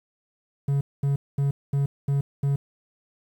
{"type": "tone bursts", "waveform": "triangle", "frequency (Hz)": 140, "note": "C#3", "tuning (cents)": 18, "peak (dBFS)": -18, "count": 6, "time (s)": [0.68, 2.56], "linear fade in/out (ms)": 5, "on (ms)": 130, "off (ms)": 220, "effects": ["9-bit"]}